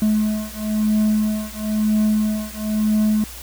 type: beating tone pair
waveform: triangle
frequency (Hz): 213.5 / 214.5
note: G#3 / A3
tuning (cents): +48 / -44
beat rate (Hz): 1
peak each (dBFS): -18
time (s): 0.02-3.24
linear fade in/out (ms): 2
effects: added 60 Hz sine -38 dBFS peak until 3.42 s + white hiss -37 dBFS RMS until 3.42 s